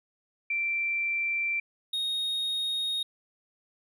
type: tone pair in turn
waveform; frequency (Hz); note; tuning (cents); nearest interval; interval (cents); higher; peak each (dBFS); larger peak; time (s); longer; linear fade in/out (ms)
sine / triangle; 2349 / 3729; D7 / A#7; 0 / 0; minor sixth; 800; second; -26; neither; 0.5-1.6 / 1.93-3.03; neither; 5
effects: none